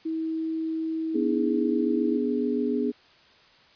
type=tone; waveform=sine; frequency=321.6 Hz; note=E4; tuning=43 cents flat; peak=-26 dBFS; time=0.05-2.17 s; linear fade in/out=10 ms
type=chord; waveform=sine; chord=G# diminished; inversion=first; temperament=equal; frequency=246.9 / 293.7 / 415.3 Hz; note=B3 / D4 / G#4; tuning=0 / 0 / 0 cents; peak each=-26 / -29 / -28 dBFS; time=1.14-2.92 s; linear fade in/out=20 ms
effects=white hiss -56 dBFS RMS until 3.75 s + resampled to 11025 Hz